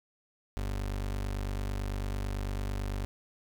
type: tone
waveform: 30% pulse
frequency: 49 Hz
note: G1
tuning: in tune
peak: -29 dBFS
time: 0.57-3.05 s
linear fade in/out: 0 ms
effects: none